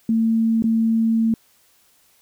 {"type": "tone with dropouts", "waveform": "sine", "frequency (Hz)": 225.4, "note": "A3", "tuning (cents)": 42, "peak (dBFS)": -15, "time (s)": [0.09, 1.34], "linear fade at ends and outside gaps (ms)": 2, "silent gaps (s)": [0.623, 0.64], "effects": ["white hiss -58 dBFS RMS until 2.21 s"]}